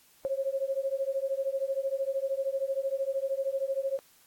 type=beating tone pair; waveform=sine; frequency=535 / 548 Hz; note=C5 / C#5; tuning=+38 / -20 cents; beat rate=13 Hz; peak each=-31 dBFS; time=0.25-3.99 s; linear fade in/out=0 ms; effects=white hiss -61 dBFS RMS until 4.26 s + AAC 64 kbps